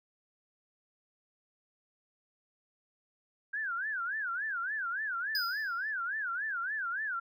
sine tone with vibrato, 1553 Hz, G6, 17 cents flat, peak -32 dBFS, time 3.53-7.2 s, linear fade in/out 10 ms, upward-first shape sine, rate 3.5 Hz, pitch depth 230 cents each way
square tone with exponential decay, 4978 Hz, D#8, in tune, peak -29 dBFS, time 5.35-5.91 s, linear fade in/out 1 ms, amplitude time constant 120 ms
effects none

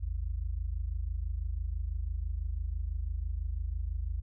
sine tone pair together, 51.97 / 78 Hz, G#1 / D#2, +2 / +5 cents, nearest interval perfect fifth, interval 703 cents, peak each -33 / -35 dBFS, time 0-4.22 s, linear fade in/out 20 ms, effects none

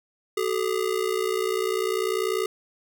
square ring-modulated tone, 407.7 Hz, G#4, 32 cents flat, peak -21 dBFS, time 0.37-2.46 s, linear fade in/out 2 ms, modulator 30.1 Hz, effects none

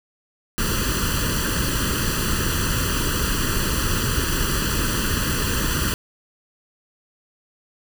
pink noise with comb filter, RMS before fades -22 dBFS, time 0.58-5.94 s, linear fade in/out 0 ms, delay 0.67 ms, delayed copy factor +0.9, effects none

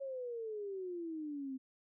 sine exponential sweep, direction down, 554.4 to 258.3 Hz, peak -39 dBFS, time 0-1.58 s, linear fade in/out 20 ms, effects none

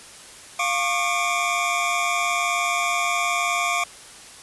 square tone cluster, 700 / 1095 / 1194 / 2254 / 2397 Hz, F5 / C#6 / D6 / C#7 / D7, +4 / -22 / +28 / +28 / +35 cents, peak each -28 dBFS, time 0.59-3.84 s, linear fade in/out 5 ms, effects white hiss -43 dBFS RMS until 4.42 s + resampled to 24000 Hz

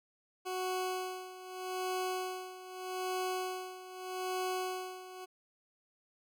20% pulse tone with tremolo, 370 Hz, F#4, in tune, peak -28 dBFS, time 0.45-5.26 s, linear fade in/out 20 ms, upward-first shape sine, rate 0.81 Hz, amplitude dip 80%, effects none

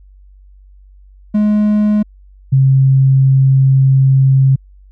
triangle / sine tone pair in turn, 210.2 / 134.03 Hz, G#3 / C3, +21 / +42 cents, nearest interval minor sixth, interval 779 cents, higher first, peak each -7 / -6 dBFS, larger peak second, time 1.34-2.03 / 2.52-4.56 s, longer second, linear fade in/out 10 ms, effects added 48 Hz sine -39 dBFS peak until 4.91 s

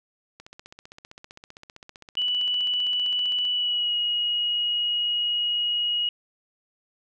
click train, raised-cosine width 0.2 ms, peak -26 dBFS, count 48, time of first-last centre 0.4-3.452 s, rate 15.4 Hz
sine tone with pitch glide, 2960 to 2894 Hz, F#7 to F#7, 0 to -39 cents, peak -22 dBFS, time 2.17-6.09 s, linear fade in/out 2 ms, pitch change -39 cents, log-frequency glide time 3.52-3.95 s
effects none

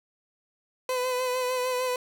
30% pulse tone with vibrato, 505 Hz, B4, 39 cents sharp, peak -23 dBFS, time 0.89-1.96 s, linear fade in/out 2 ms, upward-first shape sine, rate 6.6 Hz, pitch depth 30 cents each way, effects none

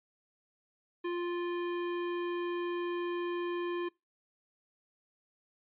square tone, 349.2 Hz, F4, in tune, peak -33 dBFS, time 1.04-3.89 s, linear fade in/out 10 ms, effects noise-tail reverb RT60 0.2 s tail -23 dB re dry + resampled to 8000 Hz

